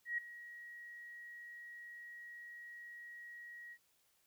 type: tone with ADSR envelope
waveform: sine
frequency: 1901 Hz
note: A#6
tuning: 33 cents sharp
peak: -33 dBFS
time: 0.05-3.78 s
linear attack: 130 ms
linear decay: 6 ms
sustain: -16 dB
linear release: 61 ms
effects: white hiss -75 dBFS RMS until 4.26 s